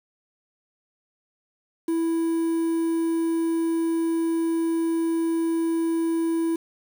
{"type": "tone with quantisation", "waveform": "triangle", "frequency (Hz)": 330, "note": "E4", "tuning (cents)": 2, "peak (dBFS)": -19, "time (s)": [1.88, 6.56], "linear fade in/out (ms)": 5, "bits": 7, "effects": []}